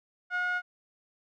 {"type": "tone with low-pass filter", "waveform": "5% pulse", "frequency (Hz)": 721, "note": "F#5", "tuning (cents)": -45, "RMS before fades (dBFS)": -30, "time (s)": [0.3, 0.62], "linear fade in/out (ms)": 50, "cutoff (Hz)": 1500, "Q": 4.2, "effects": []}